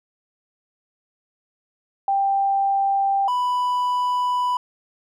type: tone pair in turn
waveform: sine / triangle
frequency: 788 / 990.1 Hz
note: G5 / B5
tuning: +9 / +4 cents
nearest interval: major third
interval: 395 cents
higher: second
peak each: -17 dBFS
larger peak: neither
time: 2.08-3.28 / 3.28-4.57 s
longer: second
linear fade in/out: 2 ms
effects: none